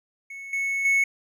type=tone with level steps; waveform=triangle; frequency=2204 Hz; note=C#7; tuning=11 cents flat; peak=-34 / -22 / -16 dBFS; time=0.3-1.04 s; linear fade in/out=5 ms; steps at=0.53 / 0.85 s; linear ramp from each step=2 ms; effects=none